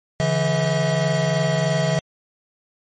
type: tone cluster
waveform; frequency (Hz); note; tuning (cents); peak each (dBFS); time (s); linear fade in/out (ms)
square; 142.9 / 166 / 643; D3 / E3 / E5; -47 / +12 / -43; -23; 0.2-1.99; 0
effects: MP3 32 kbps